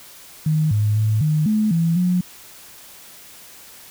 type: tone with pitch steps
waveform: sine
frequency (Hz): 155.2 / 105.5 / 108.3 / 153.4 / 214.7 / 166.2 / 180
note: D#3 / G#2 / A2 / D#3 / A3 / E3 / F#3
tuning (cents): -4 / +28 / -27 / -24 / -42 / +15 / -47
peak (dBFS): -15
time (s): 0.46-2.21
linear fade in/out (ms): 5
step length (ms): 250
effects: white hiss -43 dBFS RMS until 3.9 s